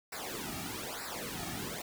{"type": "noise with flanger", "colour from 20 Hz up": "pink", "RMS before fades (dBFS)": -40, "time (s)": [0.12, 1.82], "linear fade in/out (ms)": 5, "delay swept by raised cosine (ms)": [0.31, 2.01], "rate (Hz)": 1.1, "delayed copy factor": -0.95, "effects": []}